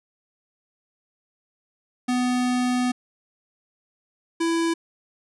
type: tone pair in turn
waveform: square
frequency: 248.9 / 332.2 Hz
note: B3 / E4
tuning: +14 / +13 cents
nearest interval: perfect fourth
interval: 499 cents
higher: second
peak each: -21 dBFS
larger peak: neither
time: 2.08-2.92 / 4.4-4.74 s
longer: first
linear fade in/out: 10 ms
effects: resampled to 24000 Hz